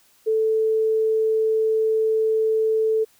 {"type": "tone", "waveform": "sine", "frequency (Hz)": 440, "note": "A4", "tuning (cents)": 0, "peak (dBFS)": -17, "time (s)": [0.26, 3.05], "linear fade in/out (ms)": 20, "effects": ["white hiss -58 dBFS RMS until 3.19 s"]}